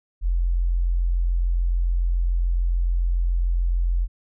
sine tone, 43.49 Hz, F1, 6 cents flat, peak -18 dBFS, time 0.21-4.08 s, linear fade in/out 50 ms, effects none

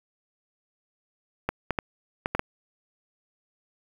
clicks, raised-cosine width 0.5 ms, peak -10 dBFS, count 6, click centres 1.49 / 1.707 / 1.788 / 2.259 / 2.35 / 2.394 s, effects 7-bit

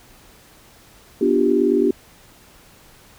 sine chord, G dominant seventh, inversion first, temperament just, 245 / 294 / 352.8 / 392 Hz, B3 / D4 / F4 / G4, -14 / +2 / +18 / 0 cents, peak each -21 / -20 / -20 / -18 dBFS, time 1.21-1.91 s, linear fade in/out 5 ms, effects pink hiss -49 dBFS RMS until 3.18 s

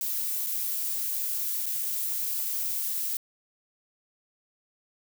violet noise with dropouts, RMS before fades -30 dBFS, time 0.01-3.17 s, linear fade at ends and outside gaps 1 ms, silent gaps 0.464-0.468 / 1.658-1.664 s, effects none

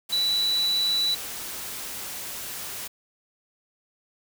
sine tone in noise, 3951 Hz, B7, in tune, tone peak -21 dBFS, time 0.12-1.15 s, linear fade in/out 10 ms, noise white, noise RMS -35 dBFS, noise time 0.09-2.88 s, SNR +11 dB, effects none

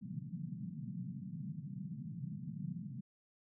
pink band-pass noise, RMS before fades -44 dBFS, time 0.01-3.01 s, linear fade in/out 10 ms, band 130 to 210 Hz, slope 48 dB/octave, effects none

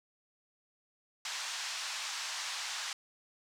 white band-pass noise, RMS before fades -39 dBFS, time 1.25-2.93 s, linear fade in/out 2 ms, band 820 to 6600 Hz, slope 24 dB/octave, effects none

